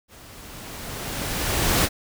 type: noise with level ramp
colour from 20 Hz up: pink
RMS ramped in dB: -47 to -18 dBFS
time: 0.08-1.89 s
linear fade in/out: 50 ms
effects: none